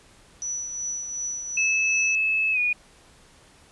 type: tone with tremolo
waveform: sine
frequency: 5920 Hz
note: F#8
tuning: in tune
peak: -26 dBFS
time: 0.42-2.15 s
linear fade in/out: 0 ms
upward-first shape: triangle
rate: 2.7 Hz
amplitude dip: 50%
type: tone with pitch glide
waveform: sine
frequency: 2600 to 2454 Hz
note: E7 to D#7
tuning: -24 to -25 cents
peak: -20 dBFS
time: 1.57-2.73 s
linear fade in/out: 5 ms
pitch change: -101 cents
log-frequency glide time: 2.52-2.59 s
effects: pink hiss -54 dBFS RMS until 3.71 s + resampled to 24000 Hz